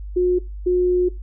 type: tone pair in turn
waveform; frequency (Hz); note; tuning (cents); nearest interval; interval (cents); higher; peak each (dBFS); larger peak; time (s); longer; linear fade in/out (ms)
sine; 360.2 / 360.2; F#4 / F#4; -46 / -46; unison; 0; neither; -14; neither; 0.16-0.39 / 0.66-1.09; second; 10
effects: noise-tail reverb RT60 0.2 s tail -17 dB re dry + added 50 Hz sine -29 dBFS peak until 1.22 s